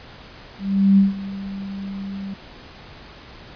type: tone with ADSR envelope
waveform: sine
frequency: 196 Hz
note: G3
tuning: in tune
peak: -9 dBFS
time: 0.58-2.34 s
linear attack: 400 ms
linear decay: 150 ms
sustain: -18 dB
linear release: 4 ms
effects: pink hiss -42 dBFS RMS until 3.55 s + resampled to 11025 Hz